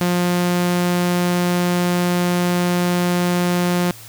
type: tone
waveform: sawtooth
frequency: 176.9 Hz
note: F3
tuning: 23 cents sharp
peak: -12 dBFS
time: 0.01-3.91 s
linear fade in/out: 0 ms
effects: added 111 Hz sine -43 dBFS peak until 4.08 s + white hiss -40 dBFS RMS until 4.08 s